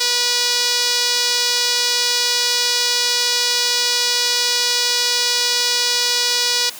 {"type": "tone with band-pass filter", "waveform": "sawtooth", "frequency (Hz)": 486.6, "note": "B4", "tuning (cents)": -26, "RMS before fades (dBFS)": -18, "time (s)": [0, 6.7], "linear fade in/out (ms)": 10, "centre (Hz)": 4800, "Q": 2.6, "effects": ["white hiss -35 dBFS RMS until 6.79 s", "high-pass 200 Hz 12 dB/octave"]}